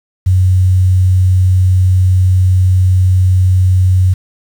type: tone with quantisation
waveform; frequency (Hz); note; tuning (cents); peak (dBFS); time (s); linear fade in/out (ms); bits
sine; 92.5; F#2; 0; -6; 0.26-4.14; 10; 6
effects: none